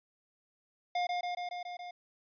square tone with echo, 711 Hz, F5, 31 cents sharp, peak -30 dBFS, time 0.95-1.07 s, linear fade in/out 5 ms, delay 140 ms, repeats 6, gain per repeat -2 dB, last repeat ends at 1.91 s, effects resampled to 11025 Hz

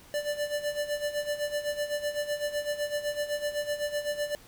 square tone with tremolo, 588 Hz, D5, 2 cents sharp, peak -27 dBFS, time 0.14-4.35 s, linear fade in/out 0 ms, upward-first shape sine, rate 7.9 Hz, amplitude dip 75%, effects pink hiss -54 dBFS RMS until 4.47 s

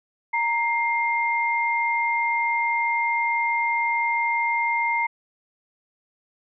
sine tone pair together, 932.3 / 2111 Hz, A#5 / C7, 0 / +15 cents, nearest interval octave + major second, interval 1415 cents, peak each -23 / -23 dBFS, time 0.33-5.07 s, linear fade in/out 10 ms, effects none

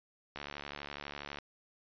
click train, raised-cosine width 0.3 ms, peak -25 dBFS, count 75, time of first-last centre 0.36-1.386 s, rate 72.1 Hz, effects resampled to 11025 Hz

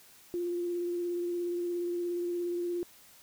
sine tone with vibrato, 349.2 Hz, F4, in tune, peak -30 dBFS, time 0.34-2.83 s, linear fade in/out 0 ms, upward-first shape sine, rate 17 Hz, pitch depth 16 cents each way, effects white hiss -57 dBFS RMS until 3.22 s

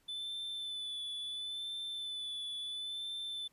triangle tone with vibrato, 3500 Hz, A7, 10 cents flat, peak -37 dBFS, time 0.08-3.48 s, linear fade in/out 10 ms, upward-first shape sine, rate 0.73 Hz, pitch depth 27 cents each way, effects pink hiss -72 dBFS RMS until 3.52 s + resampled to 32000 Hz

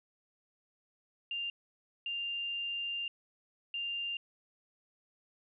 sine tone bursts at uneven times, 2794 Hz, F7, in tune, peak -34 dBFS, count 3, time 1.31-1.5 / 2.06-3.08 / 3.74-4.17 s, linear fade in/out 2 ms, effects none

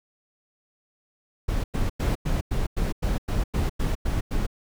brown noise bursts, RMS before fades -24 dBFS, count 12, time 1.48-4.467 s, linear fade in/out 10 ms, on 160 ms, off 97 ms, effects none

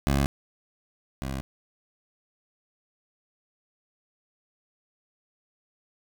15% pulse tone pair in turn, 69.3 / 66.86 Hz, C#2 / C2, 0 / +38 cents, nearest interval minor second, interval 62 cents, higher first, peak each -15 / -24 dBFS, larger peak first, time 0.07-0.26 / 1.22-1.41 s, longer neither, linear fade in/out 0 ms, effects none

